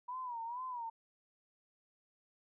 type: tone with vibrato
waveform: sine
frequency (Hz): 968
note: B5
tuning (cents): -35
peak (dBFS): -39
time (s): 0.08-0.9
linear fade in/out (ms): 10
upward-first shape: sine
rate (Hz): 2.2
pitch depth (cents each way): 110
effects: none